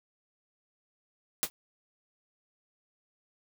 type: noise with exponential decay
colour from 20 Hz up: white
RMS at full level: -23 dBFS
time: 1.43-1.5 s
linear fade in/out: 0 ms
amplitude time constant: 15 ms
effects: none